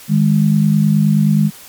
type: tone pair together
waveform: sine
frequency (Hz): 155.56 / 205.1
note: D#3 / G#3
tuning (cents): 0 / -21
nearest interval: perfect fourth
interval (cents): 479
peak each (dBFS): -12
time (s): 0.08-1.51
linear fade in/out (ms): 50
effects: white hiss -38 dBFS RMS until 1.68 s + MP3 96 kbps